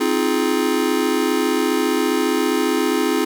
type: chord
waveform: square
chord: F minor seventh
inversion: second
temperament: just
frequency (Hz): 261.9 / 314.3 / 349.2 / 419.1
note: C4 / Eb4 / F4 / Ab4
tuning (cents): +2 / +18 / 0 / +16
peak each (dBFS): -23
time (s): 0-3.25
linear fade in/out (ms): 10
effects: none